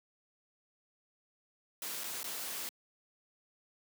white noise with dropouts, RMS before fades -40 dBFS, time 1.82-2.69 s, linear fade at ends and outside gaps 1 ms, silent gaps 2.036-2.041 / 2.231-2.242 s, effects high-pass 200 Hz 12 dB/octave

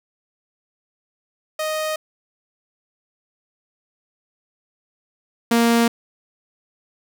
sawtooth tone pair in turn, 622.3 / 233.1 Hz, D#5 / A#3, 0 / 0 cents, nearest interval octave + perfect fourth, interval 1700 cents, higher first, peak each -18 / -10 dBFS, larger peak second, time 1.59-1.96 / 5.51-5.88 s, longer neither, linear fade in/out 5 ms, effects none

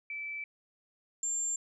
sine tone pair in turn, 2317 / 7337 Hz, D7 / A#8, -24 / -28 cents, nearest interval octave + minor sixth, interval 1996 cents, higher second, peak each -36 / -30 dBFS, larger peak second, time 0.1-0.44 / 1.23-1.56 s, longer first, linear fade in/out 2 ms, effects none

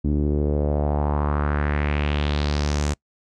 sawtooth tone with low-pass filter sweep, 73.42 Hz, D2, in tune, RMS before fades -22 dBFS, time 0.04-2.94 s, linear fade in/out 10 ms, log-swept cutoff 270 to 7600 Hz, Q 2.7, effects noise-tail reverb RT60 0.1 s tail -26 dB re dry

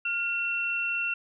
sine tone pair together, 1410 / 2716 Hz, F6 / F7, +16 / -49 cents, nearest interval major seventh, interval 1135 cents, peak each -33 / -27 dBFS, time 0.05-1.14 s, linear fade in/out 5 ms, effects none

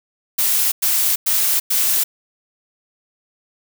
blue noise bursts, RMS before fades -17 dBFS, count 4, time 0.38-2.04 s, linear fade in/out 10 ms, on 340 ms, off 100 ms, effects none

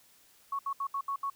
sine tone bursts at uneven times, 1108.7 Hz, C#6, in tune, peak -30 dBFS, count 6, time 0.52-0.59 / 0.66-0.73 / 0.8-0.87 / 0.94-1.01 / 1.08-1.16 / 1.23-1.3 s, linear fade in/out 5 ms, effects white hiss -62 dBFS RMS until 1.35 s

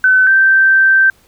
sine tone pair in turn, 1518 / 1559.8 Hz, F#6 / G6, +44 / -9 cents, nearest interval unison, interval 47 cents, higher second, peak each -6 dBFS, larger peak neither, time 0.04-0.27 / 0.27-1.1 s, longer second, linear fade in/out 2 ms, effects pink hiss -51 dBFS RMS until 1.27 s

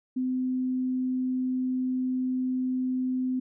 sine tone, 255.9 Hz, C4, 38 cents flat, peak -25 dBFS, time 0.16-3.4 s, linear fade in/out 10 ms, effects none

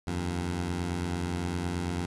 15% pulse beating tone pair, 79 / 88.4 Hz, D#2 / F2, +27 / +22 cents, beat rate 9.4 Hz, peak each -32 / -24 dBFS, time 0.07-2.06 s, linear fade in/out 5 ms, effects resampled to 24000 Hz + 9-bit

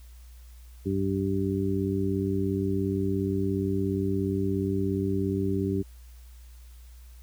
harmonic tone, 97.1 Hz, G2, 16 cents flat, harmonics 1 / 2 / 3 / 4, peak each -30 / -30 / -30 / -30 dBFS, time 0.85-5.83 s, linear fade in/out 20 ms, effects added 60 Hz sine -45 dBFS peak until 7.22 s + white hiss -60 dBFS RMS until 7.22 s

